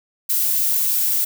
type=noise; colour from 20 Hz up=violet; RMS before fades=-19 dBFS; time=0.29-1.25 s; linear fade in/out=10 ms; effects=none